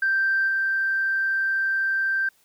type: tone with level steps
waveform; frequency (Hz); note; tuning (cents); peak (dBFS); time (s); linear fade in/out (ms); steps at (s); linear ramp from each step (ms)
sine; 1568; G6; 0; -18 / -20; 0.02-2.29; 5; 0.47; 20
effects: tanh soft clip ceiling -14 dBFS + white hiss -62 dBFS RMS until 2.44 s